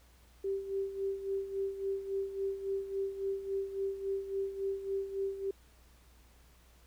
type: tone with tremolo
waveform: sine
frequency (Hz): 390.9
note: G4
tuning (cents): -5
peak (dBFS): -30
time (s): 0.44-5.51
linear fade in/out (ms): 5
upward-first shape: sine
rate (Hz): 3.6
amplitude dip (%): 70
effects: added 60 Hz sine -60 dBFS peak until 6.86 s + pink hiss -65 dBFS RMS until 6.86 s